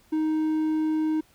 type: tone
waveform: triangle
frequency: 312.3 Hz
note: D#4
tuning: 7 cents sharp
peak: -20 dBFS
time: 0.12-1.21 s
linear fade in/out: 10 ms
effects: pink hiss -60 dBFS RMS until 1.34 s